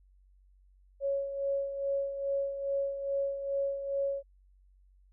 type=tone with tremolo; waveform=sine; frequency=554.4 Hz; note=C#5; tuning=in tune; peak=-27 dBFS; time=1-4.23 s; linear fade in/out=50 ms; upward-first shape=sine; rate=2.4 Hz; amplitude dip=60%; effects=added 47 Hz sine -59 dBFS peak until 5.12 s